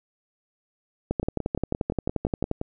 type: two click trains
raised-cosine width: 2 ms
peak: -15 / -11 dBFS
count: 9 / 17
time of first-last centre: 1.23-2.614 / 1.11-2.514 s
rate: 5.78 / 11.4 Hz
effects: none